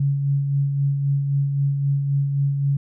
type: tone with tremolo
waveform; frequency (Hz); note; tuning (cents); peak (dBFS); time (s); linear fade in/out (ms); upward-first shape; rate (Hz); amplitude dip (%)
sine; 140; C#3; +18; -16; 0-2.77; 5; sine; 3.8; 40
effects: none